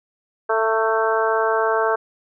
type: harmonic tone with a mistuned harmonic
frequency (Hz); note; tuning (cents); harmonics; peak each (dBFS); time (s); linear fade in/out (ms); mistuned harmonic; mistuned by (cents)
221.8; A3; +14; 2 / 3 / 4 / 5 / 6 / 7; -21 / -23 / -24 / -25 / -26 / -26; 0.49-1.96; 10; 4; +17
effects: none